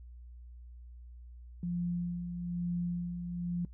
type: tone with tremolo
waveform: sine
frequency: 174.61 Hz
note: F3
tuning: in tune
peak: -30 dBFS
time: 1.63-3.65 s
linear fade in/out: 2 ms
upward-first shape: sine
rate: 1.1 Hz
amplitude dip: 50%
effects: noise-tail reverb RT60 0.1 s tail -22 dB re dry + added 60 Hz sine -47 dBFS peak until 3.73 s